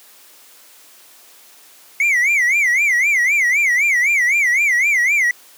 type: tone with vibrato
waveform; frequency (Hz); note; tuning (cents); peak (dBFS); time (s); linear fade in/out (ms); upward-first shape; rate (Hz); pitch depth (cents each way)
triangle; 2136; C7; +35; -11; 2-5.31; 2; sine; 3.9; 200
effects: white hiss -46 dBFS RMS until 5.57 s + high-pass 300 Hz 12 dB/octave